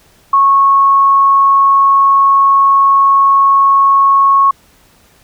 sine tone, 1100 Hz, C#6, 14 cents flat, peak -5 dBFS, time 0.33-4.51 s, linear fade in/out 5 ms, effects pink hiss -48 dBFS RMS until 5.23 s

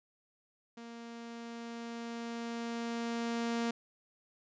sawtooth tone with level ramp, 233.1 Hz, A#3, in tune, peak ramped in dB -42 to -27 dBFS, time 0.77-3.71 s, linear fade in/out 5 ms, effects resampled to 16000 Hz

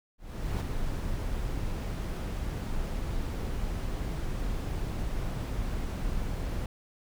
brown noise with ADSR envelope, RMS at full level -28 dBFS, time 0.18-6.66 s, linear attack 430 ms, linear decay 4 ms, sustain -4 dB, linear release 3 ms, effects none

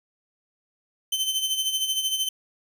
sawtooth tone with tremolo, 3078 Hz, G7, 32 cents flat, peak -18 dBFS, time 1.12-2.29 s, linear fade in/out 5 ms, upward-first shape sine, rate 13 Hz, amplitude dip 60%, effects none

